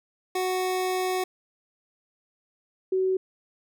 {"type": "tone pair in turn", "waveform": ["25% pulse", "sine"], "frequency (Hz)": [370, 376.3], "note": ["F#4", "F#4"], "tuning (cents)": [0, 29], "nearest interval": "unison", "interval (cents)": 29, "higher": "second", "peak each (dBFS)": -21, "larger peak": "neither", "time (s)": [[0.35, 1.24], [2.92, 3.17]], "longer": "first", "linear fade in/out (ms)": 5, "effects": []}